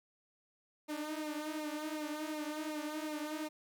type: tone with flanger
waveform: sawtooth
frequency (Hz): 304.8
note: D#4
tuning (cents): -36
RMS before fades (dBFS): -40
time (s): 0.88-3.49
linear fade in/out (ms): 20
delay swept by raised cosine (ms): 0.6 to 6.2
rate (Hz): 2.7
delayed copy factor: -0.75
effects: none